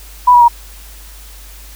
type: tone with pitch steps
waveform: sine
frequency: 987.8 / 966.9 / 946.5 Hz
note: B5 / B5 / A#5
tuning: 0 / -37 / +26 cents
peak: -3 dBFS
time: 0.27-0.483 s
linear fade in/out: 10 ms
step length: 71 ms
effects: added 50 Hz sine -34 dBFS peak until 1.75 s + white hiss -39 dBFS RMS until 1.75 s